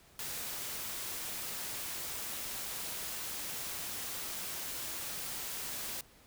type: noise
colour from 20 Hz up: white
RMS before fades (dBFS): -40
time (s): 0.19-6.01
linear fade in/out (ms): 2
effects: pink hiss -61 dBFS RMS until 6.26 s